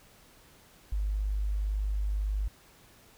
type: tone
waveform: sine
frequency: 50.9 Hz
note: G#1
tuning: 34 cents flat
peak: -27 dBFS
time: 0.92-2.48 s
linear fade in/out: 5 ms
effects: pink hiss -58 dBFS RMS until 3.17 s